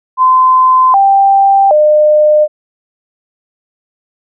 sine tone with pitch steps, 1029 / 787 / 605 Hz, C6 / G5 / D#5, -29 / +7 / -49 cents, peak -4 dBFS, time 0.17-2.48 s, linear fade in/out 50 ms, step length 770 ms, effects none

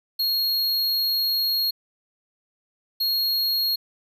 square tone bursts at uneven times, 4285 Hz, C8, 40 cents sharp, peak -21 dBFS, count 2, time 0.19-1.71 / 3-3.76 s, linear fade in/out 10 ms, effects none

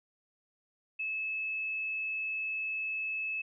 sine tone, 2600 Hz, E7, 24 cents flat, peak -32 dBFS, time 0.99-3.42 s, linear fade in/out 10 ms, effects none

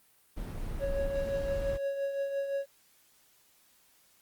brown noise, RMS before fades -36 dBFS, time 0.36-1.78 s, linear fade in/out 20 ms
triangle tone with tremolo, 554.4 Hz, C#5, in tune, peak -26 dBFS, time 0.79-2.66 s, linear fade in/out 50 ms, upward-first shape triangle, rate 5.8 Hz, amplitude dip 55%
effects white hiss -65 dBFS RMS until 4.21 s + Opus 32 kbps

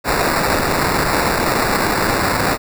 white noise with sample-and-hold, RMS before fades -17 dBFS, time 0.04-2.58 s, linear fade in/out 50 ms, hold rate 3150 Hz, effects none

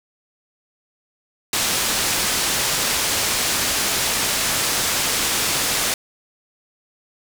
white low-pass noise, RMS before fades -21 dBFS, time 1.53-5.94 s, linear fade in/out 2 ms, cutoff 8900 Hz, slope 12 dB/octave, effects none

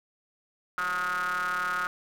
square ring-modulated tone, 88.8 Hz, F2, 29 cents sharp, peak -25 dBFS, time 0.78-1.87 s, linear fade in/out 0 ms, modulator 1350 Hz, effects none

